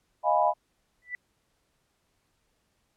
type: chord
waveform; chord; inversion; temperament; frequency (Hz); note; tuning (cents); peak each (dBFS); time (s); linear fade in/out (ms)
sine; F half-diminished seventh; third; equal; 622.3 / 698.5 / 830.6 / 987.8; Eb5 / F5 / Ab5 / Cb6; 0 / 0 / 0 / 0; -26; 0.23-0.54; 50
type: tone with exponential growth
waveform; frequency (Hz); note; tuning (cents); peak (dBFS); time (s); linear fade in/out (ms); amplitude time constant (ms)
sine; 1975.5; B6; 0; -28; 1.02-1.15; 1; 28
effects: pink hiss -73 dBFS RMS until 2.96 s + low-pass 12000 Hz 12 dB/octave